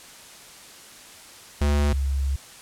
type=tone pair in turn; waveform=square / sine; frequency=72.6 / 68.53 Hz; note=D2 / C#2; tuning=-19 / -19 cents; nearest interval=minor second; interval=100 cents; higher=first; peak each=-19 / -21 dBFS; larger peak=first; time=1.61-1.93 / 1.93-2.36 s; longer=second; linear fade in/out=5 ms; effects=white hiss -45 dBFS RMS until 2.61 s + low-pass 10000 Hz 12 dB/octave